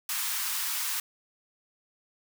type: high-pass noise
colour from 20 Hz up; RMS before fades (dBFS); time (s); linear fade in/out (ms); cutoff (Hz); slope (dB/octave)
white; -31; 0.09-1; 2; 890; 48
effects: none